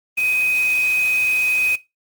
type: tone in noise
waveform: sine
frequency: 2513 Hz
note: D#7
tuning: 17 cents sharp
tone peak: -16 dBFS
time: 0.17-1.76 s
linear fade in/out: 10 ms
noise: white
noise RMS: -33 dBFS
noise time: 0.17-1.76 s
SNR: +14 dB
effects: noise-tail reverb RT60 0.2 s tail -17 dB re dry + Opus 24 kbps